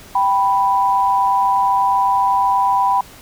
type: tone pair together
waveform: sine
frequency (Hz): 784 / 987.8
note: G5 / B5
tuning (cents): 0 / 0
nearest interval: major third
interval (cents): 400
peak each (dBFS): -17 / -14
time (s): 0.15-3.01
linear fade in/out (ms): 5
effects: pink hiss -41 dBFS RMS until 3.21 s